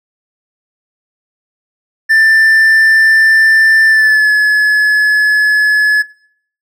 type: tone with pitch glide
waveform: triangle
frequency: 1777 to 1706.6 Hz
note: A6 to G#6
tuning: +17 to +47 cents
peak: -4 dBFS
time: 2.09-6.03 s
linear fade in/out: 20 ms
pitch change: -70 cents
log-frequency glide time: 3.87-4.3 s
effects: noise-tail reverb RT60 0.6 s tail -21 dB re dry